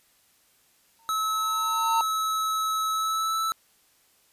triangle tone with exponential growth, 910 Hz, A#5, 42 cents flat, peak -18 dBFS, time 0.99-2.01 s, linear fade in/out 1 ms, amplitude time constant 220 ms
square tone with pitch glide, 1295 to 1316.9 Hz, E6 to E6, -31 to -2 cents, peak -25 dBFS, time 1.09-3.52 s, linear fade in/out 0 ms, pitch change +29 cents, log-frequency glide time 2.9-3.39 s
effects white hiss -63 dBFS RMS until 4.32 s + resampled to 32000 Hz

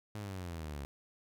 sawtooth exponential sweep, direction down, 107.8 to 68.2 Hz, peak -36 dBFS, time 0.15-0.85 s, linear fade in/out 0 ms, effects none

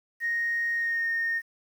sine tone with pitch glide, 1864.7 to 1840.1 Hz, A#6 to A#6, 0 to -23 cents, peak -24 dBFS, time 0.2-1.42 s, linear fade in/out 50 ms, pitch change -23 cents, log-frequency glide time 0.73-1.09 s, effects tanh soft clip ceiling -20 dBFS + 9-bit

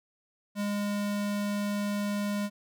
square tone, 204.7 Hz, G#3, 25 cents flat, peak -29 dBFS, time 0.55-2.5 s, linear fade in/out 50 ms, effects none

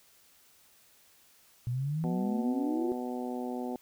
sine exponential sweep, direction up, 118.1 to 367.2 Hz, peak -29 dBFS, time 1.67-2.92 s, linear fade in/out 0 ms
harmonic tone, 124.1 Hz, B2, 9 cents sharp, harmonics 2 / 3 / 4 / 5 / 6 / 7, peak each -35 / -40 / -42 / -46 / -42 / -47 dBFS, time 2.04-3.76 s, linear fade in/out 0 ms
effects white hiss -62 dBFS RMS until 3.81 s

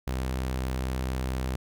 sawtooth tone, 64.4 Hz, C2, 27 cents flat, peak -24 dBFS, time 0.07-1.56 s, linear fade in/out 5 ms, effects none

